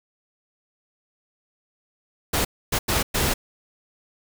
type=noise bursts at uneven times; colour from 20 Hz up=pink; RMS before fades=-22 dBFS; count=4; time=2.33-2.45 / 2.72-2.79 / 2.88-3.03 / 3.14-3.34 s; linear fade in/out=10 ms; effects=none